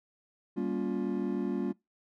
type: chord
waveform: triangle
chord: G half-diminished seventh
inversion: none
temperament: just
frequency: 196 / 235.2 / 282.2 / 352.8 Hz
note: G3 / Bb3 / Db4 / F4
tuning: 0 / +16 / +31 / +18 cents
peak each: -33 dBFS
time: 0.56-1.73 s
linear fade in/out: 20 ms
effects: noise-tail reverb RT60 0.2 s tail -23 dB re dry